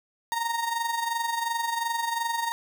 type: tone with amplitude modulation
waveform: 35% pulse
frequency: 928 Hz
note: A#5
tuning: 8 cents flat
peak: -22 dBFS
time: 0.32-2.52 s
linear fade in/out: 0 ms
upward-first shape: sine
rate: 22.8 Hz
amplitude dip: 60%
effects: none